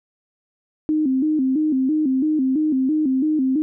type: tone with vibrato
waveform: sine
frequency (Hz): 284.4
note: C#4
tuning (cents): +45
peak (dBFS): -16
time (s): 0.89-3.62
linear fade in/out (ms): 0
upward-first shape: square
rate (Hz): 3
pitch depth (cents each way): 140
effects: none